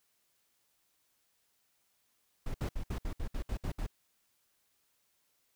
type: noise bursts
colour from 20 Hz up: brown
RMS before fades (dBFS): -35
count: 10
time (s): 2.46-3.866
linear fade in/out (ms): 5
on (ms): 83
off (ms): 64
effects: white hiss -75 dBFS RMS until 5.55 s